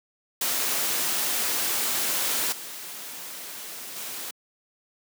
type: noise with level steps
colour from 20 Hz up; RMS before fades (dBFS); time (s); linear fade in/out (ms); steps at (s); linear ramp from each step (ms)
white; -26 / -38 / -35; 0.41-4.31; 5; 2.52 / 3.96; 5
effects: high-pass 200 Hz 12 dB/octave